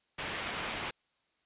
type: low-pass noise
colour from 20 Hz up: white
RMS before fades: -38 dBFS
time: 0.18-0.91 s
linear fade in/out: 10 ms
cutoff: 3200 Hz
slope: 24 dB/octave
effects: white hiss -75 dBFS RMS until 1.45 s + resampled to 8000 Hz